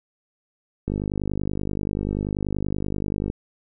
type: click train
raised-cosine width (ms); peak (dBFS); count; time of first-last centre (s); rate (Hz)
3; -13; 123; 0.88-3.301; 50.4
effects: none